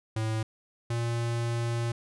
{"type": "tone pair in turn", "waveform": "square", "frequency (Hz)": [110.4, 117.43], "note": ["A2", "A#2"], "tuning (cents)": [6, 13], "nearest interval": "minor second", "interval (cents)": 107, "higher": "second", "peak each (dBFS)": -28, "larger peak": "neither", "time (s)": [[0.16, 0.43], [0.9, 1.92]], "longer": "second", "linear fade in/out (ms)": 5, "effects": ["resampled to 24000 Hz"]}